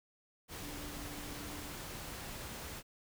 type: tone in noise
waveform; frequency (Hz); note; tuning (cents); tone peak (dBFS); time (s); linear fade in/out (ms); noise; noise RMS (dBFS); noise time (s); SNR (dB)
sine; 293.7; D4; 0; -49; 0.6-1.74; 50; pink; -45; 0.48-2.83; -7
effects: none